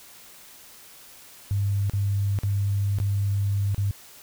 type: tone with dropouts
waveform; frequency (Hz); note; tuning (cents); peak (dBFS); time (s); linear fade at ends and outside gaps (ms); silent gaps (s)
sine; 100; G2; +35; -21; 1.51-3.91; 0; 1.897-1.935 / 2.388-2.434 / 2.986-3.001 / 3.746-3.78
effects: white hiss -48 dBFS RMS until 4.22 s